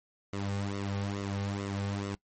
sawtooth tone with flanger, 99.7 Hz, G2, 30 cents sharp, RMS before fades -34 dBFS, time 0.33-2.15 s, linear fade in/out 0 ms, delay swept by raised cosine 1.2 to 3.1 ms, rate 2.3 Hz, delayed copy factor -0.75, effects noise-tail reverb RT60 0.1 s tail -21 dB re dry + MP3 32 kbps

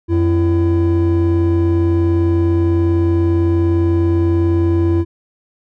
triangle tone pair together, 89.03 / 335.5 Hz, F2 / E4, +34 / +31 cents, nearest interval octave + major seventh, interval 2297 cents, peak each -11 dBFS, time 0.08-5.05 s, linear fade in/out 50 ms, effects tanh soft clip ceiling -6 dBFS

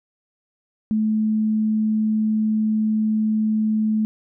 sine tone, 216.6 Hz, A3, 27 cents flat, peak -17 dBFS, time 0.91-4.05 s, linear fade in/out 0 ms, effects none

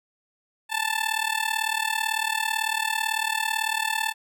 15% pulse tone with amplitude modulation, 880 Hz, A5, in tune, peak -14 dBFS, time 0.69-4.14 s, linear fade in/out 50 ms, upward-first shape sine, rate 38 Hz, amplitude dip 85%, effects none

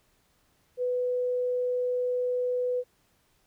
sine tone, 496.7 Hz, B4, 10 cents sharp, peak -25 dBFS, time 0.77-2.84 s, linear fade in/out 50 ms, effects pink hiss -68 dBFS RMS until 3.46 s

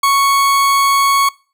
40% pulse tone, 1108.7 Hz, C#6, in tune, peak -9 dBFS, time 0.03-1.29 s, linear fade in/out 5 ms, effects noise-tail reverb RT60 0.4 s tail -24 dB re dry

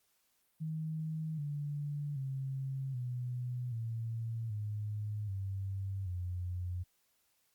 sine tone with pitch steps, 157.8 / 145.54 / 134.24 / 123.81 / 114.19 / 105.32 / 97.14 / 89.59 Hz, D#3 / D3 / C3 / B2 / A#2 / G#2 / G2 / F2, +25 / -15 / +45 / +5 / -35 / +25 / -15 / +45 cents, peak -35 dBFS, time 0.6-6.84 s, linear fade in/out 20 ms, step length 780 ms, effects white hiss -75 dBFS RMS until 7.54 s + Opus 48 kbps

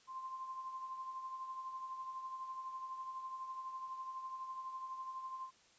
sine tone with tremolo, 1046.5 Hz, C6, in tune, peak -40 dBFS, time 0.07-5.51 s, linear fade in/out 50 ms, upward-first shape triangle, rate 12 Hz, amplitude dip 55%, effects white hiss -67 dBFS RMS until 5.78 s + resampled to 16000 Hz

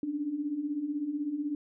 sine beating tone pair, 280 / 296 Hz, C#4 / D4, +18 / +14 cents, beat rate 16 Hz, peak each -37 / -31 dBFS, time 0.03-1.55 s, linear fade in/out 2 ms, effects none

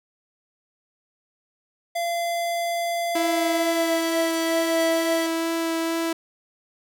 square tone with pitch glide, 685 to 656 Hz, F5 to E5, -34 to -9 cents, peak -24 dBFS, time 1.95-5.27 s, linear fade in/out 10 ms, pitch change -75 cents, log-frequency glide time 3.33-4.16 s
sawtooth tone with vibrato, 329.6 Hz, E4, in tune, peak -19 dBFS, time 3.15-6.13 s, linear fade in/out 5 ms, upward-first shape sine, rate 2.2 Hz, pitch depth 8 cents each way
effects none

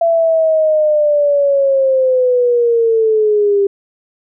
sine linear sweep, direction down, 674 to 395 Hz, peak -9 dBFS, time 0.01-3.67 s, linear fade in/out 5 ms, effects none

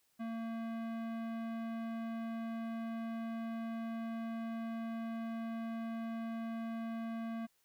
sine tone with tanh clipping, 227.5 Hz, A#3, 42 cents flat, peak -40 dBFS, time 0.19-7.47 s, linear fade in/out 20 ms, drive 18 dB, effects white hiss -75 dBFS RMS until 7.64 s

